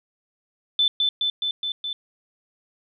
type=tone with echo; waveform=sine; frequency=3520 Hz; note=A7; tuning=in tune; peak=-16 dBFS; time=0.79-0.88 s; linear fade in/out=2 ms; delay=210 ms; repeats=5; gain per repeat=-2 dB; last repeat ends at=1.93 s; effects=none